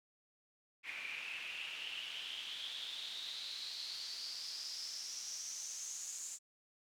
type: noise with band-pass filter sweep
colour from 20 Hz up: pink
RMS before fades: -45 dBFS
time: 0.83-6.39 s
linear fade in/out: 50 ms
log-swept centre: 2300 to 7200 Hz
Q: 7.1
effects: none